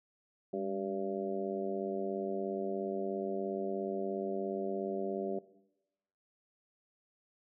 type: harmonic tone with a mistuned harmonic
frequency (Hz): 97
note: G2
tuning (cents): -18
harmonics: 2 / 3 / 4 / 5 / 6 / 7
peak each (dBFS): -41 / -43 / -36 / -45 / -41 / -43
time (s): 0.53-5.39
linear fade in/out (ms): 5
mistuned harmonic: 2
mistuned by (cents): +55
effects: noise-tail reverb RT60 0.9 s tail -17 dB re dry